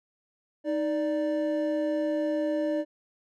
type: tone pair together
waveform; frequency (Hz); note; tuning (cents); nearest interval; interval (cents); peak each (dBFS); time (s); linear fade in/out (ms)
triangle; 311.1 / 587.3; D#4 / D5; 0 / 0; major seventh; 1100; -26; 0.64-2.85; 50
effects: none